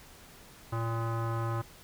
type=tone with low-pass filter; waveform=square; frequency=114.6 Hz; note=A#2; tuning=29 cents flat; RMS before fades=-32 dBFS; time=0.72-1.62 s; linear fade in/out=10 ms; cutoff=1200 Hz; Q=3.8; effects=pink hiss -53 dBFS RMS until 1.83 s